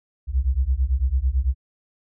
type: beating tone pair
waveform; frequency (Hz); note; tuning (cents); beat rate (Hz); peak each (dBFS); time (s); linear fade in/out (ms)
sine; 60.8 / 69.8; B1 / C#2; -26 / +13; 9; -21; 0.27-1.55; 50
effects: none